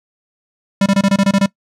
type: tone bursts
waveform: square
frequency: 197 Hz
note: G3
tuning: 9 cents sharp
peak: -10 dBFS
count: 9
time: 0.81-1.461 s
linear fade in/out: 5 ms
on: 51 ms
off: 24 ms
effects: noise-tail reverb RT60 0.1 s tail -21 dB re dry + low-pass 8000 Hz 12 dB/octave